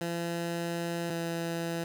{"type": "tone pair in turn", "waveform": "15% pulse", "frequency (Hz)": [170, 167.76], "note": ["F3", "E3"], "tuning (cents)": [-46, 31], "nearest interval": "unison", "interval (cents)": 23, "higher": "first", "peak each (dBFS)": -25, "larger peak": "neither", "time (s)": [[0.01, 1.1], [1.1, 1.84]], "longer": "first", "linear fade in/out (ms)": 2, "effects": []}